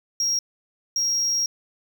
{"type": "tone bursts at uneven times", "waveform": "triangle", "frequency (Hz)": 5610, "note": "F8", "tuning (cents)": 7, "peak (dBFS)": -19, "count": 2, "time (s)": [[0.2, 0.39], [0.96, 1.46]], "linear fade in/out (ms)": 2, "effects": ["8-bit"]}